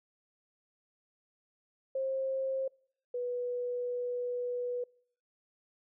sine tone pair in turn, 532 / 490.5 Hz, C5 / B4, +29 / -12 cents, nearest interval minor second, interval 141 cents, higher first, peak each -30 / -32 dBFS, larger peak first, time 1.95-2.68 / 3.14-4.84 s, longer second, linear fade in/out 5 ms, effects noise-tail reverb RT60 0.6 s tail -26 dB re dry

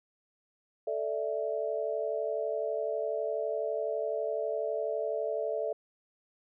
sine chord, A suspended fourth, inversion none, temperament equal, 440 / 587.3 / 659.3 Hz, A4 / D5 / E5, 0 / 0 / 0 cents, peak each -34 dBFS, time 0.87-5.73 s, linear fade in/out 5 ms, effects none

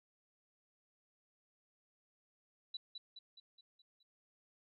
sine tone with echo, 3951 Hz, B7, in tune, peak -40 dBFS, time 2.74-2.77 s, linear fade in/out 5 ms, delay 210 ms, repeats 6, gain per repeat -5 dB, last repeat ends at 4.03 s, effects none

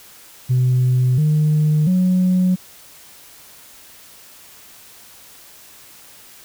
sine tone with pitch steps, 126.8 / 152.54 / 183.51 Hz, B2 / D#3 / F#3, +46 / -34 / -14 cents, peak -11 dBFS, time 0.49-2.56 s, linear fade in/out 20 ms, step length 690 ms, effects tanh soft clip ceiling -10 dBFS + white hiss -44 dBFS RMS until 6.44 s

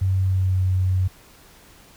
sine tone with pitch glide, 94.7 to 92.91 Hz, F#2 to F#2, +41 to +8 cents, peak -17 dBFS, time 0.01-1.08 s, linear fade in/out 10 ms, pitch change -33 cents, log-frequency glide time 0.18-0.63 s, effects pink hiss -50 dBFS RMS until 1.96 s

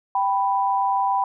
sine tone pair together, 784 / 989.1 Hz, G5 / B5, 0 / +2 cents, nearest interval major third, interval 402 cents, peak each -21 dBFS, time 0.15-1.24 s, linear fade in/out 2 ms, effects none

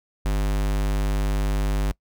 square tone, 50 Hz, G1, 35 cents sharp, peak -21 dBFS, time 0.25-1.92 s, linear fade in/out 10 ms, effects noise-tail reverb RT60 0.1 s tail -23 dB re dry

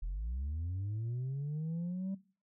sine linear sweep, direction up, 38.89 to 196 Hz, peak -32 dBFS, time 0.02-2.15 s, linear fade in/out 10 ms, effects noise-tail reverb RT60 0.4 s tail -20 dB re dry + tanh soft clip ceiling -33 dBFS

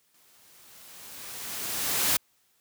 white noise with exponential growth, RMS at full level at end -23 dBFS, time 0.14-2.17 s, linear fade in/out 5 ms, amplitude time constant 440 ms, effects white hiss -68 dBFS RMS until 2.6 s + high-pass 60 Hz 12 dB/octave

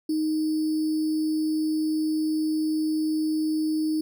sine tone with sample-and-hold, 311.3 Hz, D#4, 1 cent sharp, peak -22 dBFS, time 0.09-4.01 s, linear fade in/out 5 ms, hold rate 4900 Hz, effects none

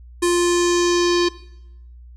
square tone with low-pass filter sweep, 349.4 Hz, F4, 1 cent sharp, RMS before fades -17 dBFS, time 0.22-1.29 s, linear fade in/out 10 ms, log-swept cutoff 9300 to 4700 Hz, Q 2.8, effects noise-tail reverb RT60 0.8 s tail -18 dB re dry + added 60 Hz sine -39 dBFS peak until 2.16 s

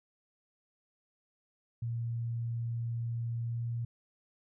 sine tone with pitch glide, 116.8 to 117.61 Hz, A#2 to A#2, +4 to +16 cents, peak -32 dBFS, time 1.82-3.85 s, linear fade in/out 5 ms, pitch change +12 cents, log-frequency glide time 3.43-3.63 s, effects none

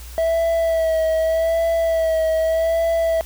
triangle tone with vibrato, 652 Hz, E5, 19 cents flat, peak -14 dBFS, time 0.18-3.21 s, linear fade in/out 0 ms, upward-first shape sine, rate 0.83 Hz, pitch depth 31 cents each way, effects added 60 Hz sine -34 dBFS peak until 3.25 s + white hiss -42 dBFS RMS until 3.25 s

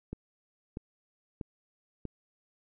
click train, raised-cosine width 3 ms, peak -24 dBFS, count 4, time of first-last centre 0.13-2.053 s, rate 1.56 Hz, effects none

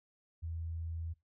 sine tone, 82.41 Hz, E2, in tune, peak -37 dBFS, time 0.42-1.14 s, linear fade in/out 20 ms, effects noise-tail reverb RT60 0.2 s tail -20 dB re dry

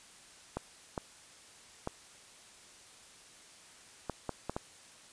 clicks, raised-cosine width 1 ms, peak -20 dBFS, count 7, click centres 0.57 / 0.978 / 1.874 / 4.097 / 4.293 / 4.496 / 4.565 s, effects white hiss -56 dBFS RMS until 5.12 s + resampled to 22050 Hz

